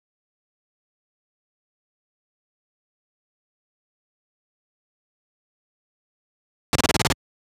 pink noise bursts, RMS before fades -17 dBFS, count 8, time 6.73-7.124 s, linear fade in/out 0 ms, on 23 ms, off 30 ms, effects high-pass 80 Hz 12 dB/octave + low-pass 9000 Hz 12 dB/octave

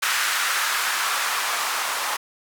blue noise with band-pass filter sweep, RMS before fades -24 dBFS, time 0.02-2.17 s, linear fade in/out 10 ms, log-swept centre 1500 to 950 Hz, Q 1.8, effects none

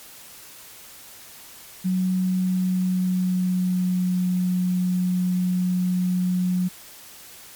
sine tone with pitch glide, 185 to 181.51 Hz, F#3 to F#3, 0 to -33 cents, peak -19 dBFS, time 1.84-6.69 s, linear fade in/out 20 ms, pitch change -33 cents, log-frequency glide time 2.24-4.32 s, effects white hiss -44 dBFS RMS until 7.55 s + MP3 96 kbps

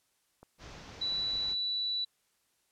click train, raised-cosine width 1 ms, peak -37 dBFS, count 5, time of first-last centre 0.43-1.354 s, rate 4.33 Hz
pink low-pass noise, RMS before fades -49 dBFS, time 0.58-1.56 s, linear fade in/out 50 ms, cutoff 6500 Hz, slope 48 dB/octave
sine tone, 3951 Hz, B7, in tune, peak -30 dBFS, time 1.01-2.05 s, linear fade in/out 10 ms
effects white hiss -74 dBFS RMS until 2.71 s + low-pass 12000 Hz 12 dB/octave

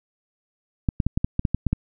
clicks, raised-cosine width 5 ms, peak -8 dBFS, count 10, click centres 0.888 / 1.002 / 1.066 / 1.175 / 1.245 / 1.394 / 1.452 / 1.546 / 1.667 / 1.73 s, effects none

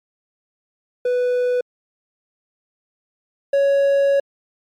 triangle tone pair in turn, 495 / 556.8 Hz, B4 / C#5, +4 / +8 cents, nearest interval major second, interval 204 cents, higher second, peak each -14 / -11 dBFS, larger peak second, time 1.05-1.61 / 3.53-4.2 s, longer second, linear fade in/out 5 ms, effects MP3 64 kbps

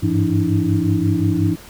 sine tone cluster, 98.2 / 103.8 / 168.7 / 290 / 319.9 Hz, G2 / G#2 / E3 / D4 / D#4, +4 / 0 / +40 / -22 / +48 cents, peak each -21 dBFS, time 0.02-1.56 s, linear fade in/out 20 ms, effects pink hiss -41 dBFS RMS until 1.69 s

